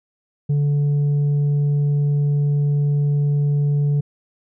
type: tone with tanh clipping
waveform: sine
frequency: 144.8 Hz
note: D3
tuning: 24 cents flat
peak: -16 dBFS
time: 0.49-4.01 s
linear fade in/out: 10 ms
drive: 3 dB
effects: none